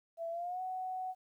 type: tone with pitch glide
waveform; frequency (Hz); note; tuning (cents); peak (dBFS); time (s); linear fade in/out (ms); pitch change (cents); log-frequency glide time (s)
sine; 667 to 744.4; E5 to F#5; +20 to +10; -36; 0.17-1.15; 50; +190; 0.3-0.61
effects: 12-bit